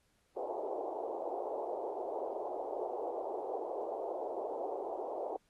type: band-pass noise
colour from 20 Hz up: pink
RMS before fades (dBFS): -39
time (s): 0.36-5.37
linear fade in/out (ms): 10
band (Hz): 370 to 850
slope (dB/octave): 48
effects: pink hiss -75 dBFS RMS until 5.49 s + AAC 32 kbps